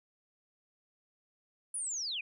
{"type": "linear sweep", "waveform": "sine", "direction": "down", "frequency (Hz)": [10060, 2349], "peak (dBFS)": -34, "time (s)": [1.74, 2.21], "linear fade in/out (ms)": 5, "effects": []}